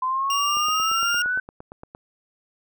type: exponential sweep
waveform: sine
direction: up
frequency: 1019 to 1526 Hz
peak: -21 dBFS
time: 0.02-1.4 s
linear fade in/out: 5 ms
type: tone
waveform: 25% pulse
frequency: 2804 Hz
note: F7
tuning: 6 cents sharp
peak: -20 dBFS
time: 0.3-1.22 s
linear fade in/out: 2 ms
type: click train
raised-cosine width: 1 ms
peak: -25 dBFS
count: 13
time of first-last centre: 0.57-1.949 s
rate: 8.7 Hz
effects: none